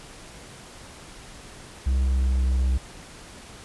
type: tone with pitch glide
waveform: triangle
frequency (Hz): 65.41 to 64.32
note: C2 to C2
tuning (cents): 0 to -29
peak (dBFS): -17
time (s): 1.86-2.78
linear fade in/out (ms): 10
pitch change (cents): -29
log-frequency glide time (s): 2-2.43
effects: pink hiss -44 dBFS RMS until 3.64 s + resampled to 24000 Hz